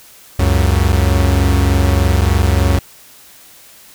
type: tone pair together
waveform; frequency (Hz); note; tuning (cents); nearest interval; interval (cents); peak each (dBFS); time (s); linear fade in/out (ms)
45% pulse; 69.3 / 92.62; C#2 / F#2; 0 / +2; perfect fourth; 502; -13; 0.39-2.79; 5
effects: white hiss -42 dBFS RMS until 3.94 s